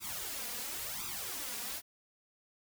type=noise with flanger; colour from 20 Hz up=white; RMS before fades=-40 dBFS; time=0-1.82 s; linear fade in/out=50 ms; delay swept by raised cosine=0.82 to 4.22 ms; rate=0.95 Hz; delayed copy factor=+0.8; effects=none